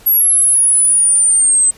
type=linear sweep; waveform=sine; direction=down; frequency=11570 to 8100 Hz; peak=-8 dBFS; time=0.06-1.71 s; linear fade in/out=10 ms; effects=pink hiss -43 dBFS RMS until 1.77 s + resampled to 32000 Hz